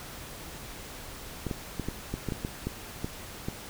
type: clicks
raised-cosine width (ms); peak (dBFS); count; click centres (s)
3; -18; 11; 1.467 / 1.512 / 1.797 / 1.886 / 2.14 / 2.287 / 2.322 / 2.449 / 2.67 / 3.045 / 3.485
effects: pink hiss -43 dBFS RMS until 3.69 s

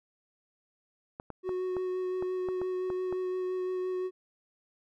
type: clicks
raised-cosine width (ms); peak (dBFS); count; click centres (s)
1; -25; 9; 1.199 / 1.303 / 1.492 / 1.767 / 2.225 / 2.487 / 2.616 / 2.902 / 3.126
type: tone with vibrato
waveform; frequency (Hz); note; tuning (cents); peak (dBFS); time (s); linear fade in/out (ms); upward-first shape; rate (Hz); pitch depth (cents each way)
triangle; 368.5; F#4; -7; -28; 1.43-4.11; 50; sine; 5.8; 11
effects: none

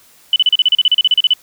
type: tone bursts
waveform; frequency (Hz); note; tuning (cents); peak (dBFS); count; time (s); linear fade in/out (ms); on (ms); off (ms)
sine; 2991; F#7; +18; -7; 16; 0.33-1.335; 2; 30; 35
effects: white hiss -48 dBFS RMS until 1.42 s

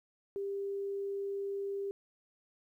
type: tone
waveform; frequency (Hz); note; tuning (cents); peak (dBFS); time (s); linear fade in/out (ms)
sine; 397.1; G4; +22; -34; 0.36-1.91; 0
effects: 12-bit

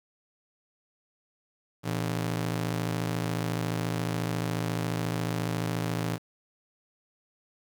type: ring-modulated tone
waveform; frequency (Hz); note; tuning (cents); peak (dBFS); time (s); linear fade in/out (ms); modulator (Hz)
sawtooth; 141.1; C#3; +31; -21; 1.83-6.19; 50; 27.1
effects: 9-bit

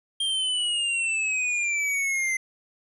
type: exponential sweep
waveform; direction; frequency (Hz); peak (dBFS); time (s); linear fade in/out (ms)
square; down; 3202 to 2062; -24; 0.2-2.37; 5
effects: resampled to 24000 Hz

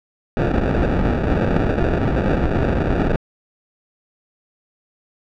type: noise with sample-and-hold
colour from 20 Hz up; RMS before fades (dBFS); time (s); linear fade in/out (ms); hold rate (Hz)
pink; -18; 0.37-3.16; 0; 1050
effects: low-pass 2000 Hz 12 dB/octave

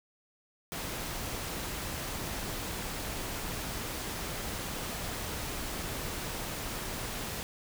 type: noise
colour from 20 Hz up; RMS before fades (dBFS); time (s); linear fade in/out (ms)
pink; -37; 0.72-7.43; 0
effects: none

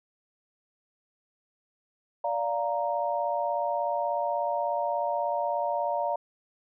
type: chord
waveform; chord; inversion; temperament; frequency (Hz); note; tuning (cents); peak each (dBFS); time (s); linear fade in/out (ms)
sine; Bb major; first; just; 582.7 / 699.2 / 932.3; D5 / F5 / Bb5; -14 / +2 / 0; -30; 2.24-6.16; 5
effects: none

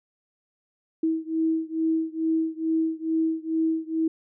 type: beating tone pair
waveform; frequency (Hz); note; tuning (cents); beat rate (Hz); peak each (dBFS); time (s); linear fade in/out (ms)
sine; 321.3 / 323.6; E4 / E4; -44 / -32; 2.3; -25 / -26; 1.03-4.08; 5
effects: none

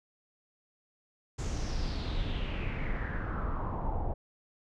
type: noise with low-pass filter sweep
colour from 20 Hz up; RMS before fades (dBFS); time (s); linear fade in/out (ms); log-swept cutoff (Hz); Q
brown; -33; 1.38-4.14; 10; 7200 to 720; 4.8
effects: none

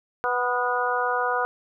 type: harmonic tone with a mistuned harmonic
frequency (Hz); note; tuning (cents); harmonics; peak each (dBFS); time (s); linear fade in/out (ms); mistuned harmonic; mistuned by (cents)
247.1; B3; +1; 2 / 3 / 4 / 5 / 6; -28 / -28 / -28 / -28 / -28; 0.24-1.45; 0; 6; -32
effects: none

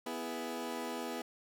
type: chord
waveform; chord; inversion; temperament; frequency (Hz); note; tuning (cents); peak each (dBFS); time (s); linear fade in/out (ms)
20% pulse; E major; second; equal; 246.9 / 329.6 / 415.3; B3 / E4 / G#4; 0 / 0 / 0; -36 / -38 / -38; 0.06-1.22; 5
effects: none

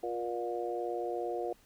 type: harmonic tone with a mistuned harmonic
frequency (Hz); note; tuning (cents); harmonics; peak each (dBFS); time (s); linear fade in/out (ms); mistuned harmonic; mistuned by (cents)
119.1; A#2; +38; 3 / 4 / 5 / 6; -37 / -37 / -42 / -38; 0.03-1.53; 5; 3; -17
effects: pink hiss -64 dBFS RMS until 1.65 s

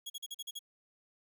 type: tone bursts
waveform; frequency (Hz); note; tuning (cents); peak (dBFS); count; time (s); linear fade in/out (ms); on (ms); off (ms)
sawtooth; 3322; G#7; 0; -36; 7; 0.06-0.592; 10; 40; 42
effects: 12-bit

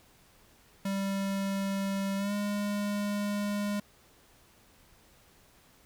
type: tone with pitch glide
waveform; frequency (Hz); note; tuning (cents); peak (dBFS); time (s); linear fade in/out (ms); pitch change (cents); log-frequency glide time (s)
square; 196 to 204.9; G3 to G#3; 0 to -23; -30; 0.85-3.8; 5; +77; 2.17-2.33
effects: pink hiss -61 dBFS RMS until 5.85 s

